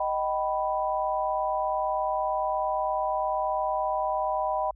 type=chord; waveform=sine; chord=Eb augmented; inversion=none; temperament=equal with one note detuned; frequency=622.3 / 771 / 987.8 Hz; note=Eb5 / G5 / B5; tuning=0 / -29 / 0 cents; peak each=-29 dBFS; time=0-4.71 s; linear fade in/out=5 ms; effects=added 50 Hz sine -49 dBFS peak until 4.75 s